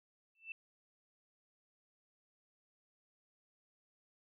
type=tone with exponential growth; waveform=sine; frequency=2661 Hz; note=E7; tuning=16 cents sharp; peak=-38 dBFS; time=0.35-0.52 s; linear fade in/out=2 ms; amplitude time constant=35 ms; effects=none